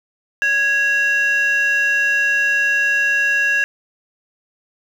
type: tone pair together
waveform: sine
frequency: 1659.4 / 2740 Hz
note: G#6 / F7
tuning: -2 / -34 cents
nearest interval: major sixth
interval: 868 cents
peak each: -13 / -18 dBFS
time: 0.42-3.64 s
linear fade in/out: 0 ms
effects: tanh soft clip ceiling -11 dBFS + 7-bit